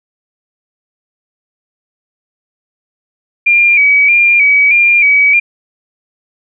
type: tone with vibrato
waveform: sine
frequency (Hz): 2335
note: D7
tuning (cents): -11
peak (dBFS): -5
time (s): 3.46-5.4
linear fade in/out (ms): 10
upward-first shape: square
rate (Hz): 1.6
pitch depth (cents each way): 46
effects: none